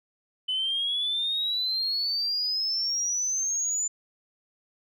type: exponential sweep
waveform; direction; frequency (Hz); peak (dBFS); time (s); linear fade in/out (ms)
sine; up; 3000 to 7090; -24; 0.48-3.88; 10
effects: tanh soft clip ceiling -20 dBFS